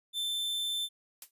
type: tone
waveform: 45% pulse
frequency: 3543 Hz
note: A7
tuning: 11 cents sharp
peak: -31 dBFS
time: 0.13-0.89 s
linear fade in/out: 50 ms
type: noise with exponential decay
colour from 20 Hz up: blue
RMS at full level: -38 dBFS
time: 1.22-1.31 s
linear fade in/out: 2 ms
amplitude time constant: 19 ms
effects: resampled to 32000 Hz